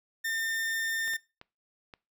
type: tone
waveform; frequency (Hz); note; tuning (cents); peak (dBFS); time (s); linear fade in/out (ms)
40% pulse; 1806; A6; +45; -29; 0.24-1.17; 10
type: clicks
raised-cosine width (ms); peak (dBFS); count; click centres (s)
0.3; -30; 4; 1.078 / 1.136 / 1.414 / 1.938
effects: noise-tail reverb RT60 0.3 s tail -23 dB re dry